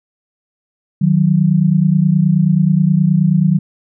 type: tone pair together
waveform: sine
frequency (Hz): 155.56 / 184.99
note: D#3 / F#3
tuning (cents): 0 / 0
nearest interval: minor third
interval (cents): 300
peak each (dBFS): -12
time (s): 1.01-3.59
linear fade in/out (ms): 10
effects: none